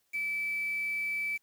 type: tone with quantisation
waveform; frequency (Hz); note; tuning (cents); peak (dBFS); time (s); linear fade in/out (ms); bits
sine; 2311; D7; -28; -30; 0.13-1.38; 20; 8
effects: white hiss -74 dBFS RMS until 1.42 s